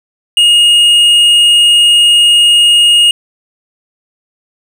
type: tone with hard clipping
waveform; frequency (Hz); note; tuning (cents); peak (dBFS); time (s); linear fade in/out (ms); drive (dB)
triangle; 2860; F7; +41; -5; 0.37-3.11; 2; 8
effects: none